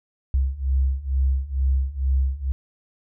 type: beating tone pair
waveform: sine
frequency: 65.41 / 67.61 Hz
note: C2 / C#2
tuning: 0 / -43 cents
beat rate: 2.2 Hz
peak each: -23 / -21 dBFS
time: 0.34-2.52 s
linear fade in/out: 0 ms
effects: none